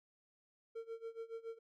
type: tone with tremolo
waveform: triangle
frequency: 455.2 Hz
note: A#4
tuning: 41 cents flat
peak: -39 dBFS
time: 0.75-1.59 s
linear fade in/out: 10 ms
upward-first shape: sine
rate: 7.1 Hz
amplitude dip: 90%
effects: none